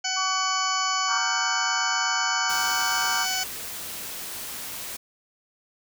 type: harmonic tone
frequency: 750 Hz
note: F#5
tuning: 23 cents sharp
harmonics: 1 / 2 / 3 / 4 / 6 / 7 / 8 / 9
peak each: -33 / -33 / -33 / -33 / -33 / -33 / -33 / -33 dBFS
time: 0.04-3.44 s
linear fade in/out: 10 ms
type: tone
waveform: sine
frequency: 1138 Hz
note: C#6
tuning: 45 cents sharp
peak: -26 dBFS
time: 0.16-1.19 s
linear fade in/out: 20 ms
type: chord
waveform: sine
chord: G minor seventh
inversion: first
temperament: equal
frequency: 932.3 / 1174.7 / 1396.9 / 1568 Hz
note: Bb5 / D6 / F6 / G6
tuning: 0 / 0 / 0 / 0 cents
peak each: -31 dBFS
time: 1.07-3.27 s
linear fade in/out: 50 ms
type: noise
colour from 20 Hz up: white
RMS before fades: -35 dBFS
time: 2.49-4.97 s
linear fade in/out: 10 ms
effects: none